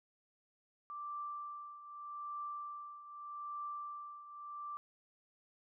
sine tone with tremolo, 1174.7 Hz, D6, in tune, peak -39 dBFS, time 0.9-4.77 s, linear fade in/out 0 ms, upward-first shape triangle, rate 0.82 Hz, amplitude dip 75%, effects none

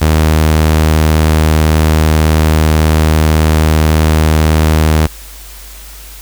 sawtooth tone, 78.2 Hz, D#2, 9 cents sharp, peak -3 dBFS, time 0.01-5.07 s, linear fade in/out 10 ms, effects added 50 Hz sine -31 dBFS peak until 6.21 s + white hiss -34 dBFS RMS until 6.21 s

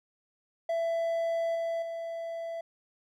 triangle tone with level steps, 666 Hz, E5, 18 cents sharp, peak -25 / -27 / -32 dBFS, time 0.69-2.61 s, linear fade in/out 5 ms, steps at 1.55 / 1.82 s, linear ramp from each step 5 ms, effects none

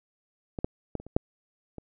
clicks, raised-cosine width 2 ms, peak -20 / -13 / -16 / -30 / -30 / -7 / -26 dBFS, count 7, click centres 0.588 / 0.645 / 0.953 / 1 / 1.066 / 1.165 / 1.783 s, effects none

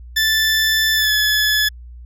20% pulse tone with pitch glide, 1759 to 1714.9 Hz, A6 to A6, -1 to -45 cents, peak -9 dBFS, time 0.16-1.69 s, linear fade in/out 10 ms, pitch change -44 cents, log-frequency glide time 0.95-1.12 s, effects added 60 Hz sine -34 dBFS peak until 2.05 s

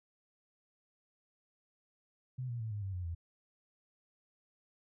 sine tone with pitch steps, 127.6 / 119.06 / 111.08 / 103.64 / 96.7 / 90.23 / 84.18 Hz, C3 / A#2 / A2 / G#2 / G2 / F#2 / E2, -43 / +37 / +17 / -3 / -23 / -43 / +37 cents, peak -36 dBFS, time 2.38-3.15 s, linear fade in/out 10 ms, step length 110 ms, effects none

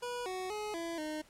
25% pulse tone with pitch steps, 487.2 / 371.5 / 422.5 / 334.9 / 307.4 Hz, B4 / F#4 / G#4 / E4 / D#4, -24 / +7 / +30 / +27 / -21 cents, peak -33 dBFS, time 0.02-1.22 s, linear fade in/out 10 ms, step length 240 ms, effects pink hiss -62 dBFS RMS until 1.29 s + low-pass 11000 Hz 12 dB/octave

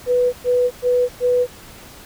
sine tone bursts, 493.9 Hz, B4, in tune, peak -13 dBFS, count 4, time 0.06-1.47 s, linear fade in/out 50 ms, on 270 ms, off 110 ms, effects pink hiss -41 dBFS RMS until 2.05 s

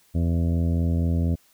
harmonic tone with a mistuned harmonic, 84.2 Hz, E2, 37 cents sharp, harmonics 1 / 2 / 3 / 4 / 5 / 6 / 7 / 8, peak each -21 / -26 / -29 / -39 / -42 / -41 / -42 / -45 dBFS, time 0.14-1.36 s, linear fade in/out 20 ms, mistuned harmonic 8, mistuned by -16 cents, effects white hiss -60 dBFS RMS until 1.53 s

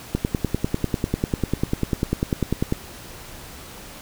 click train, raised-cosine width 3 ms, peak -7 dBFS, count 27, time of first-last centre 0.15-2.724 s, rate 10.1 Hz, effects pink hiss -40 dBFS RMS until 4.01 s

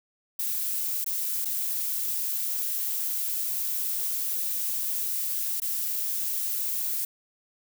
violet noise with dropouts, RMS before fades -29 dBFS, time 0.39-7.05 s, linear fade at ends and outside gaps 5 ms, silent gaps 1.044-1.062 / 1.449-1.454 / 5.601-5.618 s, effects none

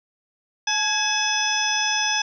harmonic tone with a mistuned harmonic, 857 Hz, A5, 46 cents flat, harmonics 1 / 2 / 3 / 4 / 6 / 7, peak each -27 / -27 / -27 / -27 / -27 / -27 dBFS, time 0.67-2.22 s, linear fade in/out 5 ms, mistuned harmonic 2, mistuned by -62 cents, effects none

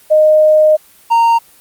sine / triangle tone pair in turn, 617 / 924.5 Hz, D#5 / A#5, -15 / -15 cents, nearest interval perfect fifth, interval 700 cents, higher second, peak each -5 dBFS, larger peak neither, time 0.1-0.77 / 1.1-1.39 s, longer first, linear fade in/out 20 ms, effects white hiss -45 dBFS RMS until 1.6 s + Opus 24 kbps

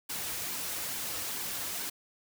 white noise with flanger, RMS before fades -36 dBFS, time 0.09-1.9 s, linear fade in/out 10 ms, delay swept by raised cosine 1.5 to 5.2 ms, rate 2.3 Hz, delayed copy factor -0.5, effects none

